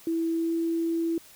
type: tone with pitch glide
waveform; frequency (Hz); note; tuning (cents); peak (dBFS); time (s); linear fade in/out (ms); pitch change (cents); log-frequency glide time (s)
sine; 329.6 to 331.7; E4 to E4; 0 to +11; -24; 0.07-1.18; 2; +11; 0.36-0.53
effects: white hiss -52 dBFS RMS until 1.35 s